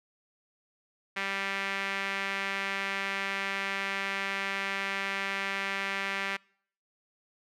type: tone with band-pass filter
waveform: sawtooth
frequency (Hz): 196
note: G3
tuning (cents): 0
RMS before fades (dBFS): -33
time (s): 1.16-6.37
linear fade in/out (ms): 10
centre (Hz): 2100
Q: 2.1
effects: noise-tail reverb RT60 0.6 s tail -26 dB re dry